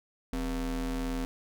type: ring-modulated tone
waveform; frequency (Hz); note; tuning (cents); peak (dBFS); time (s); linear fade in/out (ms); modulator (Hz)
square; 110; A2; 0; -28; 0.33-1.25; 0; 151
effects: none